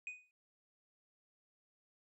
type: tone with exponential decay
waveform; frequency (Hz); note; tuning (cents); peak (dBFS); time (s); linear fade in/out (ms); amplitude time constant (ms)
triangle; 2489; D#7; 0; -37; 0.07-0.31; 1; 51
effects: resampled to 24000 Hz